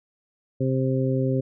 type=harmonic tone; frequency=131.4 Hz; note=C3; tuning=8 cents sharp; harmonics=1 / 2 / 3 / 4; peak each=-23 / -26 / -28 / -29 dBFS; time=0.6-1.41 s; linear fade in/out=10 ms; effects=none